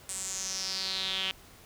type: tone with band-pass filter sweep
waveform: sawtooth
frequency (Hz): 189.9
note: F#3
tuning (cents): +45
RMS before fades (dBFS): -34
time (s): 0.09-1.31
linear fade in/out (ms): 0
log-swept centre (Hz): 8500 to 3000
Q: 5.3
effects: pink hiss -54 dBFS RMS until 1.65 s